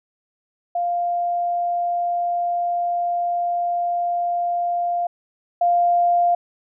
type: tone pair in turn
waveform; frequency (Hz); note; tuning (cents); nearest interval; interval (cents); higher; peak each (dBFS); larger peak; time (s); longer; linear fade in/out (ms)
sine; 698.5 / 698.5; F5 / F5; 0 / 0; unison; 0; neither; -19 / -14; second; 0.75-5.07 / 5.61-6.35; first; 5
effects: none